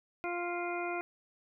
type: harmonic tone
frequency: 349.2 Hz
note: F4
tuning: in tune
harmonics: 1 / 2 / 3 / 4 / 6 / 7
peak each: -37 / -38 / -44 / -42 / -44 / -43 dBFS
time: 0.24-1.01 s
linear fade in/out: 0 ms
effects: none